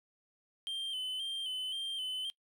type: tone with vibrato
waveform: triangle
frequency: 3101 Hz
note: G7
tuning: 19 cents flat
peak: -33 dBFS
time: 0.67-2.3 s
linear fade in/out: 0 ms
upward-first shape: square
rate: 1.9 Hz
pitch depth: 40 cents each way
effects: noise-tail reverb RT60 0.1 s tail -21 dB re dry